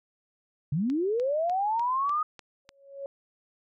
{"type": "linear sweep", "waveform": "sine", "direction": "up", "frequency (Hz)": [130.9, 1255], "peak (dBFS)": -24, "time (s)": [0.72, 2.23], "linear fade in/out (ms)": 5}
{"type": "click train", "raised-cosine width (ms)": 0.2, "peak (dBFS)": -27, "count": 7, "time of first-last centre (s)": [0.9, 2.691], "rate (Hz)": 3.35}
{"type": "tone with exponential growth", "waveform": "sine", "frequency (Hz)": 554, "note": "C#5", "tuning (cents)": -1, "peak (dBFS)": -31, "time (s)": [2.65, 3.06], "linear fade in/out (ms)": 1, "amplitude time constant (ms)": 88}
{"effects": []}